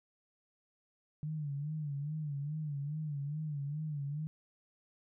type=tone with vibrato; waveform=sine; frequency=148 Hz; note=D3; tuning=14 cents sharp; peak=-35 dBFS; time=1.23-4.27 s; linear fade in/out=0 ms; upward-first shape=sine; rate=2.4 Hz; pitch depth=96 cents each way; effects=none